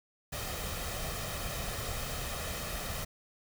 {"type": "noise with comb filter", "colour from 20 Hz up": "pink", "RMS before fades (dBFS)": -37, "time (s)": [0.32, 3.05], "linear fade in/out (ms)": 10, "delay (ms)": 1.6, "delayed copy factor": 0.55, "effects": []}